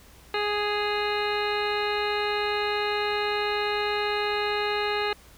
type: harmonic tone with a mistuned harmonic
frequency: 415.3 Hz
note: G#4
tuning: in tune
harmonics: 1 / 2 / 3 / 4 / 5 / 6 / 7 / 9 / 10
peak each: -28 / -31 / -33 / -34 / -35 / -36 / -36 / -38 / -38 dBFS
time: 0.34-5.13 s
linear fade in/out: 2 ms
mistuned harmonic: 7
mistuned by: -17 cents
effects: added 60 Hz sine -53 dBFS peak until 5.37 s + pink hiss -53 dBFS RMS until 5.37 s